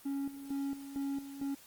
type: tone with tremolo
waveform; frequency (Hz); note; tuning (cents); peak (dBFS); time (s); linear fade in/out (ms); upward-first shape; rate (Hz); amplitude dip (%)
triangle; 277.2; C#4; 0; -31; 0.05-1.55; 10; square; 2.2; 70
effects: white hiss -57 dBFS RMS until 1.66 s + Opus 24 kbps